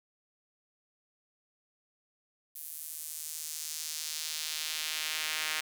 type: tone with high-pass filter sweep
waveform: sawtooth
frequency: 155.56 Hz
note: D#3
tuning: in tune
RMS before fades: -37 dBFS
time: 2.55-5.61 s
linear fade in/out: 10 ms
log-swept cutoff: 12000 to 2000 Hz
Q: 1.1
effects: none